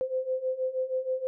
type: beating tone pair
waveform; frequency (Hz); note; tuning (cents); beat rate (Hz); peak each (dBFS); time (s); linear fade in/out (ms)
sine; 513 / 519.3; C5 / C5; -34 / -13; 6.3; -32 / -29; 0.01-1.27; 0
effects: none